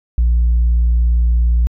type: tone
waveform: sine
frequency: 58.7 Hz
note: A#1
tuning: 13 cents sharp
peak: -8 dBFS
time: 0.18-1.67 s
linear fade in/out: 0 ms
effects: tanh soft clip ceiling -8 dBFS

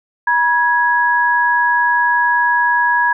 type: tone pair together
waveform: sine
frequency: 965 / 1663.9 Hz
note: B5 / G#6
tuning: -40 / +3 cents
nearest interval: major sixth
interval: 943 cents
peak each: -14 dBFS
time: 0.27-3.13 s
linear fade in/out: 5 ms
effects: none

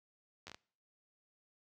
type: slowing click train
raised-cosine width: 0.2 ms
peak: -30 dBFS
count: 5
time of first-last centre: 0.47-0.545 s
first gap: 11 ms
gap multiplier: 1.37
effects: noise-tail reverb RT60 0.5 s tail -23 dB re dry + high-pass 60 Hz 12 dB/octave

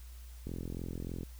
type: click train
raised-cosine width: 3 ms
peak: -27 dBFS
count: 34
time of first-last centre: 0.47-1.232 s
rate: 43.3 Hz
effects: added 60 Hz sine -46 dBFS peak until 1.39 s + white hiss -60 dBFS RMS until 1.39 s

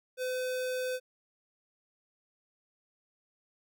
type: tone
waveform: square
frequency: 508 Hz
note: B4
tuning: 49 cents sharp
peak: -32 dBFS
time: 0.17-1 s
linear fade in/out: 50 ms
effects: none

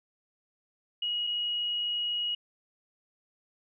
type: tone pair in turn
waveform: sine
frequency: 2898 / 2898 Hz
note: F#7 / F#7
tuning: -37 / -37 cents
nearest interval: unison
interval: 0 cents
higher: neither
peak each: -28 dBFS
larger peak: neither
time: 1.02-1.27 / 1.27-2.35 s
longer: second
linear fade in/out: 5 ms
effects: none

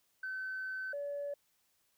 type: tone pair in turn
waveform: sine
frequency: 1528 / 572.4 Hz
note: G6 / D5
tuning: -45 / -45 cents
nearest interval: octave + perfect fourth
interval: 1700 cents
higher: first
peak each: -36 / -35 dBFS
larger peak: second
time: 0.23-0.93 / 0.93-1.34 s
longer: first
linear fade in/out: 5 ms
effects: tanh soft clip ceiling -33 dBFS + white hiss -75 dBFS RMS until 1.97 s

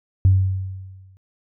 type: tone with exponential decay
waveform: sine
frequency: 94.8 Hz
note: F#2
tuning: 43 cents sharp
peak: -8 dBFS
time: 0.25-1.17 s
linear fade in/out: 0 ms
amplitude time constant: 200 ms
effects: tanh soft clip ceiling -5 dBFS

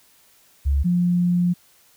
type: tone pair in turn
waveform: sine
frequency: 70 / 176.39 Hz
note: C#2 / F3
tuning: +18 / +18 cents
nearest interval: octave + major third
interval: 1600 cents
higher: second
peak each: -16 dBFS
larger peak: neither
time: 0.65-0.84 / 0.84-1.54 s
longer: second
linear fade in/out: 20 ms
effects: white hiss -56 dBFS RMS until 1.96 s

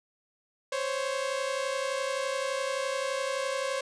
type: tone pair together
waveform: sawtooth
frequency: 522.7 / 554.4 Hz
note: C5 / C#5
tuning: -2 / 0 cents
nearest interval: minor second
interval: 102 cents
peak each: -28 / -28 dBFS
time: 0.72-3.81 s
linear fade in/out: 5 ms
effects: resampled to 22050 Hz

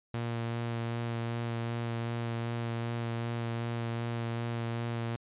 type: tone with vibrato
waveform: sawtooth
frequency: 116.8 Hz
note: A#2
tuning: 4 cents sharp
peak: -28 dBFS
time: 0.14-5.16 s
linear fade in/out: 0 ms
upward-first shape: sine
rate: 2.6 Hz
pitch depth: 14 cents each way
effects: resampled to 8000 Hz

